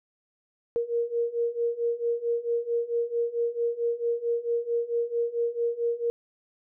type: beating tone pair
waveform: sine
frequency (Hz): 467.4 / 471.9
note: A#4 / A#4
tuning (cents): +5 / +21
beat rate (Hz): 4.5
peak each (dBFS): -29 / -27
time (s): 0.76-6.1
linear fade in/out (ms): 0
effects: none